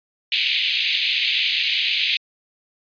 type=band-pass noise; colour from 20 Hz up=pink; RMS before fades=-21 dBFS; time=0.32-2.17 s; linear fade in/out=2 ms; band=2300 to 4200 Hz; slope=48 dB/octave; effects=resampled to 11025 Hz